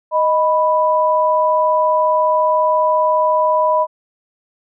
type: tone pair together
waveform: sine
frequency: 622.3 / 987.8 Hz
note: D#5 / B5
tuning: 0 / 0 cents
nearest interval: minor sixth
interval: 800 cents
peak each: -15 / -14 dBFS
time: 0.11-3.87 s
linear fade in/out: 50 ms
effects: none